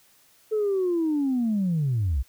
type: linear sweep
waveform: sine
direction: down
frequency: 440 to 57 Hz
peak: -20 dBFS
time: 0.51-2.23 s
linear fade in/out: 20 ms
effects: tanh soft clip ceiling -18 dBFS + white hiss -59 dBFS RMS until 2.28 s